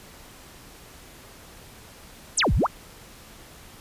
sine exponential two-way sweep, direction down then up, 11230 to 38.89 to 1606 Hz, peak -18 dBFS, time 2.37-2.67 s, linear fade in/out 10 ms, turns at 2.54 s, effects pink hiss -47 dBFS RMS until 3.8 s + resampled to 32000 Hz

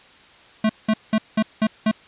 square tone bursts, 217.6 Hz, A3, 19 cents flat, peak -16 dBFS, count 6, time 0.64-1.914 s, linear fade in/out 5 ms, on 54 ms, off 190 ms, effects white hiss -49 dBFS RMS until 2.07 s + resampled to 8000 Hz

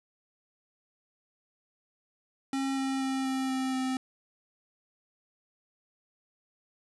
square tone with pitch steps, 270 / 268 / 266 / 264 / 262 / 260.1 Hz, C#4 / C4 / C4 / C4 / C4 / C4, -45 / +42 / +29 / +16 / +2 / -10 cents, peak -29 dBFS, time 2.53-3.97 s, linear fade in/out 2 ms, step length 240 ms, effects resampled to 24000 Hz + 10-bit

